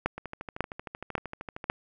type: two click trains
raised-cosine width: 0.5 ms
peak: -10 / -22 dBFS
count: 4 / 20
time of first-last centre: 0.06-1.699 / 0.18-1.642 s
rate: 1.83 / 13 Hz
effects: none